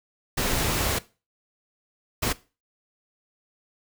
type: noise bursts at uneven times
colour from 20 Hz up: pink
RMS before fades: -25 dBFS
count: 2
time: 0.37-0.99 / 2.22-2.33 s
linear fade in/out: 10 ms
effects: noise-tail reverb RT60 0.3 s tail -18 dB re dry